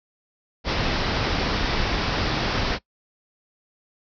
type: low-pass noise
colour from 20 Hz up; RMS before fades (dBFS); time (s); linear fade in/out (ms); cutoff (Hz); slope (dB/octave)
pink; -24; 0.64-2.79; 50; 5500; 96
effects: noise-tail reverb RT60 0.1 s tail -21 dB re dry